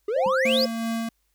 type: exponential sweep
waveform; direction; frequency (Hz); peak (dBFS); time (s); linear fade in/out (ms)
triangle; up; 392 to 5274; -21; 0.08-0.65; 5
type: tone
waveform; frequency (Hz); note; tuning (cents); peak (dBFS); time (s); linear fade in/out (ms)
sine; 524; C5; +2; -21; 0.16-0.66; 5
type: tone with exponential decay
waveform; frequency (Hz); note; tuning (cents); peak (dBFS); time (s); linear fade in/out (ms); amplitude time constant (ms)
sine; 196.8; G3; +7; -27; 0.26-0.36; 2; 21
type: tone with tremolo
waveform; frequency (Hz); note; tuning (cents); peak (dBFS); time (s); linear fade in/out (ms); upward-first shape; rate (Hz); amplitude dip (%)
square; 228; A#3; -38; -25; 0.45-1.09; 5; sine; 2.7; 30
effects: added 50 Hz sine -70 dBFS peak until 1.34 s + white hiss -72 dBFS RMS until 1.34 s